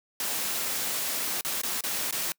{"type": "noise with dropouts", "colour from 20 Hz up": "white", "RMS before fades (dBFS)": -30, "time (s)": [0.2, 2.32], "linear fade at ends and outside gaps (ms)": 1, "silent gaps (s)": [[1.41, 1.448], [1.616, 1.634], [1.808, 1.837], [2.11, 2.125]], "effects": ["noise-tail reverb RT60 0.1 s tail -26 dB re dry", "high-pass 150 Hz 12 dB/octave"]}